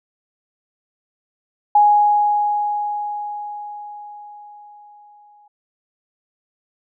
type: tone with exponential decay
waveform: sine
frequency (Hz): 830.6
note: G#5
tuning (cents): 0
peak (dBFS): -8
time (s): 1.75-5.48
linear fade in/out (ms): 5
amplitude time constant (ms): 810
effects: none